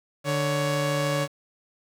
sawtooth tone pair together, 148.06 / 559 Hz, D3 / C#5, +14 / +14 cents, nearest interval octave + major seventh, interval 2300 cents, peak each -22 dBFS, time 0.24-1.28 s, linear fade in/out 50 ms, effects low-pass 10000 Hz 12 dB/octave + 8-bit

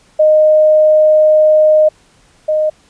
sine tone pair in turn, 617 / 617 Hz, D#5 / D#5, -15 / -15 cents, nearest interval unison, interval 0 cents, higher neither, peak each -5 / -10 dBFS, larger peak first, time 0.19-1.89 / 2.48-2.7 s, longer first, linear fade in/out 10 ms, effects pink hiss -50 dBFS RMS until 2.89 s + resampled to 22050 Hz

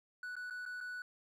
triangle tone with dropouts, 1480 Hz, F#6, in tune, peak -39 dBFS, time 0.23-1.02 s, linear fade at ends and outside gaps 2 ms, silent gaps 0.355-0.365 / 0.5-0.507 / 0.654-0.661 / 0.805-0.81 s, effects none

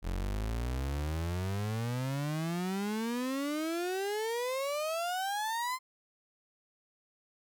35% pulse exponential sweep, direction up, 42.59 to 1046.5 Hz, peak -30 dBFS, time 0.02-5.79 s, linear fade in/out 50 ms, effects none

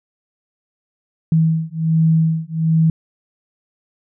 sine beating tone pair, 160.6 / 161.9 Hz, E3 / E3, -45 / -31 cents, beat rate 1.3 Hz, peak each -16 dBFS, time 1.32-2.9 s, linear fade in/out 2 ms, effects none

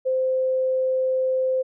sine tone, 519 Hz, C5, 14 cents flat, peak -19 dBFS, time 0.05-1.63 s, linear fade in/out 20 ms, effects none

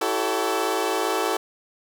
20% pulse chord, A dominant seventh, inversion second, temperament equal with one note detuned, 329.6 / 382.4 / 440 / 554.4 Hz, E4 / G4 / A4 / C#5, 0 / -43 / 0 / 0 cents, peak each -24 / -22 / -21 / -26 dBFS, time 0.01-1.37 s, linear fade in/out 5 ms, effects none

